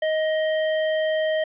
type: tone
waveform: square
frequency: 627 Hz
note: D#5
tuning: 13 cents sharp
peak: -21 dBFS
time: 0.02-1.44 s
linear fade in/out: 5 ms
effects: resampled to 8000 Hz + 10-bit